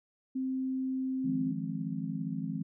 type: tone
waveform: sine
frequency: 261.6 Hz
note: C4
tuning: in tune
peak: -30 dBFS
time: 0.35-1.52 s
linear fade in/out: 10 ms
type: chord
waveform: sine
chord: F minor seventh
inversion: third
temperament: just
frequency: 157.15 / 174.61 / 209.5 / 261.9 Hz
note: Eb3 / F3 / Ab3 / C4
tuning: +18 / 0 / +15 / +2 cents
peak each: -38 dBFS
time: 1.24-2.63 s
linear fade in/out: 10 ms
effects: none